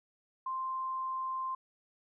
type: tone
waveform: sine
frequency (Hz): 1046.5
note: C6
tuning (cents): 0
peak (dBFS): -33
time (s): 0.46-1.55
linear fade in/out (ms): 5
effects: none